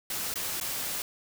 white noise with dropouts, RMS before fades -33 dBFS, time 0.1-1.02 s, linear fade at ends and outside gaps 2 ms, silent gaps 0.34-0.357 / 0.601-0.611 s, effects none

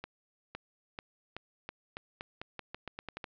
accelerating click train, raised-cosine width 0.3 ms, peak -23 dBFS, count 15, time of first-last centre 0.04-3.242 s, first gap 510 ms, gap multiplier 0.86, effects low-pass 4000 Hz 12 dB/octave

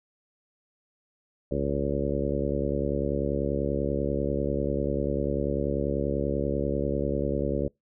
harmonic tone with a mistuned harmonic, 70.2 Hz, C#2, 22 cents sharp, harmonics 1 / 2 / 3 / 4 / 5 / 6 / 7 / 8, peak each -33 / -33 / -33 / -33 / -33 / -33 / -33 / -33 dBFS, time 1.51-7.68 s, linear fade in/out 5 ms, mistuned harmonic 1, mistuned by -130 cents, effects noise-tail reverb RT60 0.2 s tail -26 dB re dry

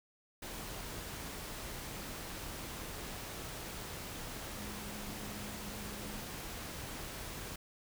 sine tone in noise, 207.7 Hz, G#3, in tune, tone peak -48 dBFS, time 4.58-6.22 s, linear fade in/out 5 ms, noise pink, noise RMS -44 dBFS, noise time 0.42-7.56 s, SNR -7 dB, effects none

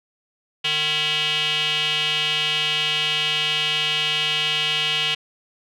square tone with band-pass filter, 152.1 Hz, D#3, 39 cents flat, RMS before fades -22 dBFS, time 0.64-5.15 s, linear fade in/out 10 ms, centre 3000 Hz, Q 6, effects none

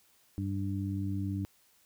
harmonic tone, 98 Hz, G2, in tune, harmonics 1 / 2 / 3, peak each -33 / -37 / -37 dBFS, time 0.38-1.45 s, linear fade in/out 0 ms, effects white hiss -66 dBFS RMS until 1.85 s

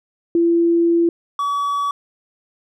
sine / triangle tone pair in turn, 338.5 / 1138.6 Hz, E4 / C#6, +46 / +46 cents, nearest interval octave + major sixth, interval 2100 cents, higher second, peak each -12 / -16 dBFS, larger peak first, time 0.35-1.09 / 1.39-1.91 s, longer first, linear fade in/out 2 ms, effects none

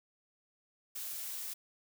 blue noise, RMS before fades -41 dBFS, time 0.95-1.54 s, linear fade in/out 10 ms, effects none

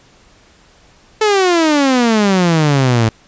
sawtooth exponential sweep, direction down, 440 to 108.9 Hz, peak -6 dBFS, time 1.21-3.09 s, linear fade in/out 5 ms, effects pink hiss -48 dBFS RMS until 3.27 s + resampled to 16000 Hz

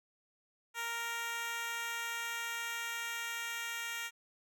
10% pulse tone with high-pass filter sweep, 465.6 Hz, A#4, 2 cents flat, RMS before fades -39 dBFS, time 0.74-4.11 s, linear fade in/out 50 ms, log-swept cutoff 980 to 1700 Hz, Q 0.92, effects none

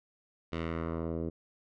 10% pulse tone with low-pass filter sweep, 82.41 Hz, E2, in tune, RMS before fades -35 dBFS, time 0.52-1.3 s, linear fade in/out 10 ms, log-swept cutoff 3400 to 400 Hz, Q 1.2, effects none

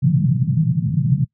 white band-pass noise, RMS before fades -17 dBFS, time 0.02-1.25 s, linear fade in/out 10 ms, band 120 to 170 Hz, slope 48 dB/octave, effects noise-tail reverb RT60 0.1 s tail -22 dB re dry

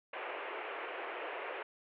pink band-pass noise, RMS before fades -42 dBFS, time 0.13-1.63 s, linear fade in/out 5 ms, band 370 to 2800 Hz, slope 48 dB/octave, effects none

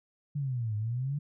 sine exponential two-way sweep, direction down then up, 148.8 to 103.83 to 148.8 Hz, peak -29 dBFS, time 0.35-1.19 s, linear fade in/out 10 ms, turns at 0.76 s, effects none

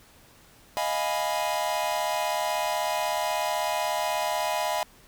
45% pulse chord, F half-diminished seventh, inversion third, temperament equal, 622.3 / 698.5 / 830.6 / 987.8 Hz, Eb5 / F5 / Ab5 / Cb6, 0 / 0 / 0 / 0 cents, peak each -31 dBFS, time 0.77-4.83 s, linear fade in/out 0 ms, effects pink hiss -55 dBFS RMS until 5.07 s

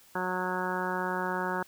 harmonic tone, 183.1 Hz, F#3, 18 cents flat, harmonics 1 / 2 / 3 / 4 / 5 / 6 / 7 / 8 / 9, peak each -37 / -36 / -39 / -40 / -34 / -40 / -40 / -37 / -39 dBFS, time 0.15-1.63 s, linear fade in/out 5 ms, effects white hiss -58 dBFS RMS until 1.67 s

